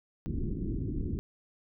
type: low-pass noise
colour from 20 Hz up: pink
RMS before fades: -33 dBFS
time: 0.26-1.19 s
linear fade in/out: 0 ms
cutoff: 360 Hz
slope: 48 dB/octave
effects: none